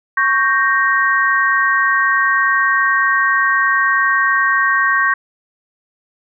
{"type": "chord", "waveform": "sine", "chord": "G diminished", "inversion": "second", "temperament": "equal", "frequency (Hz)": [1108.7, 1568, 1864.7], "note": ["Db6", "G6", "Bb6"], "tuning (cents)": [0, 0, 0], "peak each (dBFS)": -16, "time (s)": [0.17, 5.14], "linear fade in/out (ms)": 5, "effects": []}